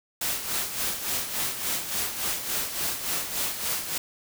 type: noise with tremolo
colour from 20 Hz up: white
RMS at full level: -27 dBFS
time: 0.21-3.98 s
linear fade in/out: 5 ms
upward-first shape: sine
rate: 3.5 Hz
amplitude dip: 60%
effects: none